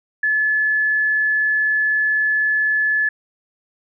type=tone; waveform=sine; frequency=1722 Hz; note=A6; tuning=38 cents flat; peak=-15 dBFS; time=0.23-3.09 s; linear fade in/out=5 ms; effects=none